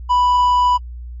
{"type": "tone", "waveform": "triangle", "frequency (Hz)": 987.8, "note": "B5", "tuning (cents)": 0, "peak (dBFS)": -9, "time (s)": [0.09, 0.78], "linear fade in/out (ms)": 20, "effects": ["added 60 Hz sine -28 dBFS peak until 1.2 s", "MP3 32 kbps"]}